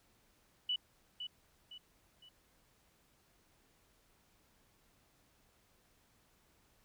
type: tone with echo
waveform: sine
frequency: 2963 Hz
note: F#7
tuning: 2 cents sharp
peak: -32 dBFS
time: 0.69-0.76 s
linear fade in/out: 5 ms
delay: 510 ms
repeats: 3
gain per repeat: -8 dB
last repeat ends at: 2.29 s
effects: pink hiss -71 dBFS RMS until 6.84 s